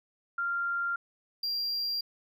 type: tone pair in turn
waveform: sine / triangle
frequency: 1390 / 4756 Hz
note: F6 / D8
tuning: -9 / +21 cents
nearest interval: octave + major sixth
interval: 2130 cents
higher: second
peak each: -28 dBFS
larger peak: neither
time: 0.38-0.96 / 1.43-2.01 s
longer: neither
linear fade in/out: 5 ms
effects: none